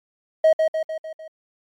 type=tone with echo; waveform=triangle; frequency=635 Hz; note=D#5; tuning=35 cents sharp; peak=-8 dBFS; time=0.44-0.53 s; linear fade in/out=5 ms; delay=150 ms; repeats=5; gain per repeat=-5 dB; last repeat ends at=1.28 s; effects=tanh soft clip ceiling -6 dBFS + MP3 96 kbps